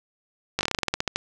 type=slowing click train; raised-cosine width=0.2 ms; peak=-6 dBFS; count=14; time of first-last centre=0.59-1.16 s; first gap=19 ms; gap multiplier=1.13; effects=none